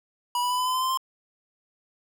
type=tone with pitch steps; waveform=square; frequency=975 / 985.2 / 995.5 / 1005.9 / 1016.4 / 1027 / 1037.8 / 1048.6 Hz; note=B5 / B5 / B5 / B5 / B5 / C6 / C6 / C6; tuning=-23 / -5 / +14 / +31 / +49 / -33 / -14 / +3 cents; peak=-24 dBFS; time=0.35-0.974 s; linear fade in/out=2 ms; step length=78 ms; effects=none